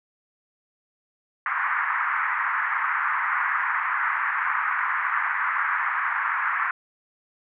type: band-pass noise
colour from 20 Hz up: pink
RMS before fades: -25 dBFS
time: 1.46-6.71 s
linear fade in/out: 2 ms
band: 1000 to 2000 Hz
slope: 48 dB/octave
effects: none